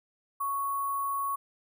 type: tone with sample-and-hold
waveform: sine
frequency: 1108.7 Hz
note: C#6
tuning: in tune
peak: -28 dBFS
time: 0.4-1.36 s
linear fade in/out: 10 ms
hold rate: 11025 Hz
effects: none